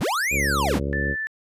square linear two-way sweep, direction up then down, 35.2 to 2489 to 35.2 Hz, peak -22 dBFS, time 0-0.8 s, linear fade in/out 20 ms, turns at 0.33 s
harmonic tone, 70.2 Hz, C#2, 22 cents sharp, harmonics 1 / 2 / 3 / 4 / 5 / 6 / 7 / 8, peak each -27 / -30 / -32 / -33 / -34 / -35 / -35 / -36 dBFS, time 0.3-1.16 s, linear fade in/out 50 ms
clicks, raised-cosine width 0.5 ms, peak -21 / -17 dBFS, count 2, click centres 0.686 / 0.742 s
sine tone, 1760 Hz, A6, in tune, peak -25 dBFS, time 0.93-1.27 s, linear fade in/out 0 ms
effects resampled to 32000 Hz

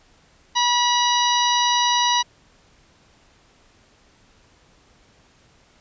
harmonic tone, 970 Hz, B5, 31 cents flat, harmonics 1 / 2 / 3 / 4 / 5 / 6, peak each -19 / -27 / -25 / -23 / -30 / -27 dBFS, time 0.55-2.23 s, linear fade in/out 20 ms, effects pink hiss -56 dBFS RMS until 5.8 s + resampled to 16000 Hz

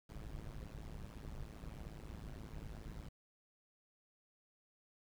brown noise with amplitude modulation, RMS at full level -44 dBFS, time 0.09-3.09 s, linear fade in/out 5 ms, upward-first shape sine, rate 108 Hz, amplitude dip 100%, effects none

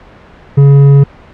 triangle tone with hard clipping, 140.1 Hz, C#3, 19 cents sharp, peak -3 dBFS, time 0.57-1.04 s, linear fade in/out 10 ms, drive 9 dB, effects pink hiss -37 dBFS RMS until 1.33 s + low-pass 2000 Hz 12 dB/octave

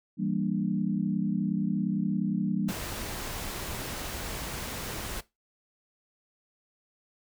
sine chord, E half-diminished seventh, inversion none, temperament equal, 164.81 / 196 / 233.1 / 293.7 Hz, E3 / G3 / Bb3 / D4, 0 / 0 / 0 / 0 cents, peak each -33 / -29 / -32 / -34 dBFS, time 0.17-2.73 s, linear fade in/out 50 ms
pink noise, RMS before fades -36 dBFS, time 2.68-5.21 s, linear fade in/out 10 ms
effects noise-tail reverb RT60 0.2 s tail -18 dB re dry

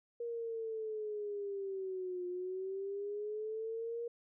sine linear two-way sweep, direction down then up, 473.7 to 355.8 to 473.7 Hz, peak -37 dBFS, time 0.2-4.08 s, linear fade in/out 5 ms, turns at 2.27 s, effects none

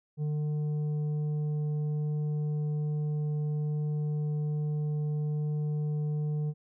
sine tone with tanh clipping, 150.1 Hz, D3, 38 cents sharp, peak -29 dBFS, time 0.17-6.54 s, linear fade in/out 50 ms, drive 6 dB, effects none

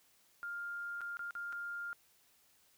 sine tone with dropouts, 1403 Hz, F6, 8 cents sharp, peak -39 dBFS, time 0.43-1.93 s, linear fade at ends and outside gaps 0 ms, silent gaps 1.008-1.015 / 1.17-1.193 / 1.308-1.352 / 1.525-1.529 s, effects white hiss -69 dBFS RMS until 2.77 s

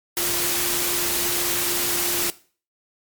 sine tone in noise, 349.2 Hz, F4, in tune, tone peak -31 dBFS, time 0.17-2.3 s, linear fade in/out 0 ms, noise white, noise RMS -23 dBFS, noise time 0.17-2.3 s, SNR -11 dB, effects noise-tail reverb RT60 0.4 s tail -18 dB re dry + MP3 96 kbps

